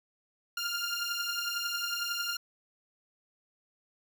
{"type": "beating tone pair", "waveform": "15% pulse", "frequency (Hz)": [1396, 1407], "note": ["F6", "F6"], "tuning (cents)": [-1, 12], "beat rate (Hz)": 11, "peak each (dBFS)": -28, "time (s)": [0.57, 2.37], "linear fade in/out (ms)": 5, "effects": []}